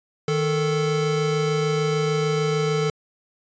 square tone pair together, 155.56 / 440 Hz, D#3 / A4, 0 / 0 cents, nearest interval octave + tritone, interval 1800 cents, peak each -24 / -23 dBFS, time 0.28-2.9 s, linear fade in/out 2 ms, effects resampled to 16000 Hz

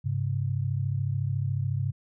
sine tone pair together, 101.4 / 135.35 Hz, G#2 / C#3, -41 / -41 cents, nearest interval perfect fourth, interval 500 cents, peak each -28 / -28 dBFS, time 0.04-1.92 s, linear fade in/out 20 ms, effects none

